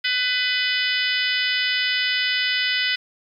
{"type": "harmonic tone", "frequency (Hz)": 500, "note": "B4", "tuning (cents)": 21, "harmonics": [3, 4, 5, 6, 7, 8, 9, 10], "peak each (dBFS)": [-27, -24, -30, -26, -29, -32, -33, -29], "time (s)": [0.04, 2.96], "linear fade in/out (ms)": 10, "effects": ["9-bit"]}